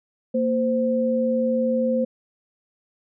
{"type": "tone pair together", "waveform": "sine", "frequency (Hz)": [231.6, 518.6], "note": ["A#3", "C5"], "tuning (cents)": [-11, -15], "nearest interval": "octave + major second", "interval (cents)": 1396, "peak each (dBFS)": [-22, -21], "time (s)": [0.34, 2.05], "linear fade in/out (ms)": 10, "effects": []}